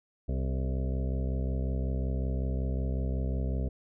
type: harmonic tone with a mistuned harmonic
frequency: 65.41 Hz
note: C2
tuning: in tune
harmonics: 1 / 2 / 3 / 4 / 6 / 7 / 8 / 9 / 10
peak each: -29 / -35 / -39 / -41 / -45 / -46 / -47 / -48 / -49 dBFS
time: 0.28-3.69 s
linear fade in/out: 10 ms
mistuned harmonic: 7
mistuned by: -23 cents
effects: none